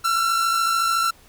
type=tone pair together; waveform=45% pulse; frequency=1346 / 1399.8 Hz; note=E6 / F6; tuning=+36 / +4 cents; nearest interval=minor second; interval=68 cents; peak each=-19 / -28 dBFS; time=0.04-1.11 s; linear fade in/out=10 ms; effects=pink hiss -52 dBFS RMS until 1.28 s